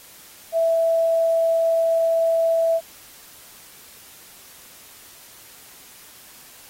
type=tone; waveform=sine; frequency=659.3 Hz; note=E5; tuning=in tune; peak=-16 dBFS; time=0.52-2.81 s; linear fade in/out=50 ms; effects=white hiss -46 dBFS RMS until 6.69 s + AAC 48 kbps